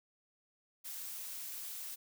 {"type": "noise", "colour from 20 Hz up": "blue", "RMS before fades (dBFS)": -44, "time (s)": [0.84, 1.96], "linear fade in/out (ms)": 20, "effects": []}